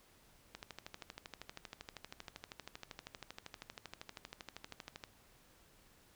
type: click train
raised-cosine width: 0.2 ms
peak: -28 dBFS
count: 58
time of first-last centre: 0.55-5.038 s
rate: 12.7 Hz
effects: pink hiss -66 dBFS RMS until 6.15 s